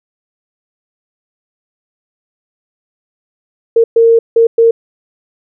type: tone bursts at uneven times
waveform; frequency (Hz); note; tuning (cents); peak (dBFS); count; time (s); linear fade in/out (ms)
sine; 459.2; A#4; -26; -4; 4; 3.76-3.84 / 3.96-4.19 / 4.36-4.47 / 4.58-4.71; 5
effects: none